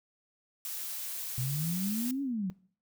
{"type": "noise", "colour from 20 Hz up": "blue", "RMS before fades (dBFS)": -38, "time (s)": [0.65, 2.11], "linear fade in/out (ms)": 0}
{"type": "exponential two-way sweep", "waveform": "sine", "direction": "up then down", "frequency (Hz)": [123.4, 283.8, 177.2], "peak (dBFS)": -30, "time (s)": [1.38, 2.5], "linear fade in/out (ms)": 0, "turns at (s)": 2.22}
{"effects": ["noise-tail reverb RT60 0.5 s tail -21 dB re dry"]}